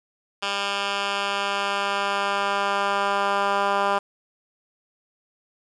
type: tone with band-pass filter sweep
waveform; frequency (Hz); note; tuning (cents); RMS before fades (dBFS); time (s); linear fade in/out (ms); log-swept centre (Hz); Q
10% pulse; 199.8; G3; +33; -24; 0.42-3.99; 10; 2700 to 1100; 1
effects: resampled to 22050 Hz + 7-bit